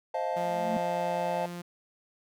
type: chord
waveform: triangle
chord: F dominant seventh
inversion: second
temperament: just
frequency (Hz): 523.8 / 628.6 / 698.5 / 873.1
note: C5 / Eb5 / F5 / A5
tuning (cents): +2 / +18 / 0 / -14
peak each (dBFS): -32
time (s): 0.14-1.46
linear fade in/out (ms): 5
type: tone with exponential growth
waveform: triangle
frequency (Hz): 219.6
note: A3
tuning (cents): -3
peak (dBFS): -25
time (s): 0.32-0.77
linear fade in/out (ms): 2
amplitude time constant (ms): 96
type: tone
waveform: sawtooth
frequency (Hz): 174.61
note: F3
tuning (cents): 0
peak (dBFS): -33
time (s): 0.36-1.62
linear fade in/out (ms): 10
effects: none